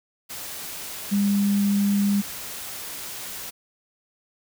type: tone in noise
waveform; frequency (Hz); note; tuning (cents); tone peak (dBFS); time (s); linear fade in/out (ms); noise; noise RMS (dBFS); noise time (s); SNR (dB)
sine; 201.6; G3; +49; -18; 1.11-2.22; 20; white; -35; 0.29-3.51; +14
effects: none